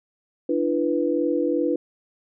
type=tone cluster; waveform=sine; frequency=296.8 / 339.4 / 492.8 Hz; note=D4 / F4 / B4; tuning=+18 / -49 / -4 cents; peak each=-24 dBFS; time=0.49-1.76 s; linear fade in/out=5 ms; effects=none